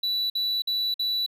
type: tone bursts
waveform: triangle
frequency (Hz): 3951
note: B7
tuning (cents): 0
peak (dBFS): -22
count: 4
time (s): 0.03-1.263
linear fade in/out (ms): 5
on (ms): 270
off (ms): 51
effects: none